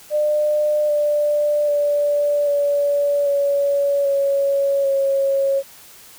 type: tone with pitch steps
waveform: sine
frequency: 600 / 591.1 / 582.2 / 573.6 / 565 / 556.6 / 548.3 Hz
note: D5 / D5 / D5 / D5 / C#5 / C#5 / C#5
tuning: +37 / +11 / -15 / -41 / +33 / +7 / -19 cents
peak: -15 dBFS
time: 0.1-5.63 s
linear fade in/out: 50 ms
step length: 790 ms
effects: white hiss -44 dBFS RMS until 6.18 s